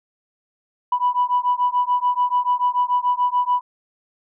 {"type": "beating tone pair", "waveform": "sine", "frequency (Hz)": [983, 989.9], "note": ["B5", "B5"], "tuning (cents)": [-8, 4], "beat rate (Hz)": 6.9, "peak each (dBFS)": -19, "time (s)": [0.92, 3.61], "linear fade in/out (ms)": 5, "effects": ["tanh soft clip ceiling -10 dBFS"]}